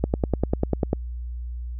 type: click train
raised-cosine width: 2 ms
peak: -7 dBFS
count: 10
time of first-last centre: 0.04-0.931 s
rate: 10.1 Hz
effects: added 60 Hz sine -29 dBFS peak until 1.79 s